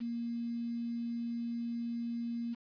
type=tone with quantisation; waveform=sine; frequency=234.6 Hz; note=A#3; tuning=11 cents sharp; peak=-34 dBFS; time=0-2.55 s; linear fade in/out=20 ms; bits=9; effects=resampled to 11025 Hz